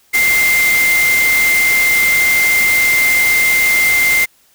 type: tone in noise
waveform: sine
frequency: 2093 Hz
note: C7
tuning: in tune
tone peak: -10 dBFS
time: 0.13-4.26 s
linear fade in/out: 20 ms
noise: white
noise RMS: -19 dBFS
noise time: 0.13-4.26 s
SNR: +6 dB
effects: white hiss -53 dBFS RMS until 4.54 s